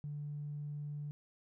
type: tone with tanh clipping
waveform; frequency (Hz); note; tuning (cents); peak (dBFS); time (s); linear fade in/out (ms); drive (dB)
triangle; 146.83; D3; 0; -39; 0.04-1.11; 0; 4
effects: none